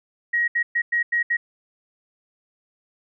sine tone bursts at uneven times, 1894 Hz, A#6, 27 cents sharp, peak -18 dBFS, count 6, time 0.33-0.48 / 0.55-0.63 / 0.75-0.82 / 0.92-1.03 / 1.12-1.23 / 1.3-1.37 s, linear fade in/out 10 ms, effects none

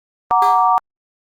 sine chord, Gb augmented, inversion none, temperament equal with one note detuned, 740 / 932.3 / 1166.5 Hz, Gb5 / Bb5 / D6, 0 / 0 / -12 cents, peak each -15 dBFS, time 0.31-0.78 s, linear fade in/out 0 ms
15% pulse tone with exponential decay, 405.6 Hz, G#4, 41 cents flat, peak -15 dBFS, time 0.42-0.79 s, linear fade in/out 2 ms, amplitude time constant 79 ms
effects Opus 24 kbps

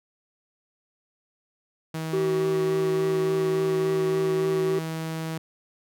sawtooth tone with pitch glide, 160 to 161.11 Hz, D#3 to E3, +49 to -39 cents, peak -25 dBFS, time 1.94-5.38 s, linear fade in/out 5 ms, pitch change +12 cents, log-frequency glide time 3.95-4.87 s
triangle tone with vibrato, 380.7 Hz, F#4, 49 cents sharp, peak -20 dBFS, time 2.13-4.79 s, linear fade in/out 5 ms, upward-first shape triangle, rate 3.5 Hz, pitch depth 17 cents each way
effects none

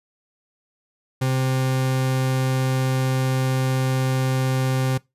40% pulse tone, 130.81 Hz, C3, in tune, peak -18 dBFS, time 1.21-4.98 s, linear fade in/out 10 ms, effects noise-tail reverb RT60 0.2 s tail -22 dB re dry + resampled to 32000 Hz

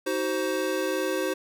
square chord, C diminished, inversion first, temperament just, 314 / 376.7 / 523.3 Hz, Eb4 / Gb4 / C5, +16 / +31 / 0 cents, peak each -32 / -30 / -30 dBFS, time 0.06-1.34 s, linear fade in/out 10 ms, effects none

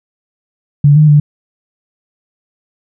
sine tone with pitch steps, 144.5 / 152.6 / 147.6 Hz, D3 / D#3 / D3, -28 / -33 / +9 cents, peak -3 dBFS, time 0.84-1.2 s, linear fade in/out 5 ms, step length 120 ms, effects none

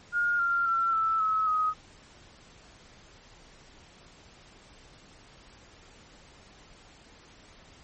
sine tone with pitch steps, 1421 / 1386.9 / 1353.7 / 1321.3 / 1289.6 / 1258.7 Hz, F6 / F6 / E6 / E6 / E6 / D#6, +30 / -12 / +46 / +4 / -38 / +20 cents, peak -23 dBFS, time 0.12-1.74 s, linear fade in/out 50 ms, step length 270 ms, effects pink hiss -54 dBFS RMS until 7.83 s + MP3 32 kbps

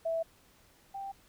sine tone pair in turn, 657 / 786.3 Hz, E5 / G5, -6 / +5 cents, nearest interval minor third, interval 311 cents, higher second, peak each -29 / -37 dBFS, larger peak first, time 0.05-0.23 / 0.94-1.12 s, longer neither, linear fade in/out 10 ms, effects pink hiss -63 dBFS RMS until 1.28 s

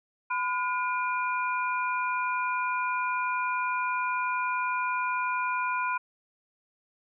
sine tone cluster, 1004 / 1435 / 2410 Hz, B5 / F6 / D7, +28 / +47 / +44 cents, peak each -28 / -32 / -34 dBFS, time 0.3-5.98 s, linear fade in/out 10 ms, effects none

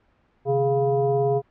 sine tone with frequency modulation, 415.3 Hz, G#4, in tune, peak -18 dBFS, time 0.45-1.42 s, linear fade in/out 50 ms, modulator 283 Hz, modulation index 0.94, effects pink hiss -63 dBFS RMS until 1.5 s + low-pass 2000 Hz 12 dB/octave

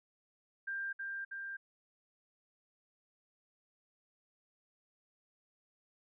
sine tone with echo, 1589 Hz, G6, 23 cents sharp, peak -36 dBFS, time 0.67-0.93 s, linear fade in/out 10 ms, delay 320 ms, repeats 2, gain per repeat -2 dB, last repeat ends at 1.57 s, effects none

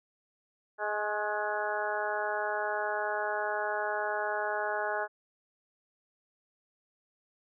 harmonic tone with a mistuned harmonic, 209.6 Hz, G#3, 16 cents sharp, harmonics 2 / 3 / 4 / 5 / 6 / 7 / 8, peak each -38 / -35 / -35 / -40 / -43 / -36 / -39 dBFS, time 0.78-5.08 s, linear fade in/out 50 ms, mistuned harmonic 5, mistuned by +36 cents, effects none

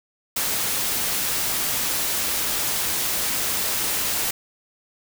white noise, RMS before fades -24 dBFS, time 0.36-4.31 s, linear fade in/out 5 ms, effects none

